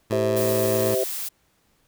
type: tone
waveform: 15% pulse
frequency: 109.2 Hz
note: A2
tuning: 13 cents flat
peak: -19 dBFS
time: 0.1-0.95 s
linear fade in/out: 10 ms
type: harmonic tone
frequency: 129.4 Hz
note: C3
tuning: 19 cents flat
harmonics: 3 / 4 / 5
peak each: -24 / -25 / -26 dBFS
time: 0.12-1.04 s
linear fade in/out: 5 ms
type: noise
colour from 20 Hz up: blue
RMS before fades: -30 dBFS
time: 0.36-1.29 s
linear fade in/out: 10 ms
effects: pink hiss -65 dBFS RMS until 1.87 s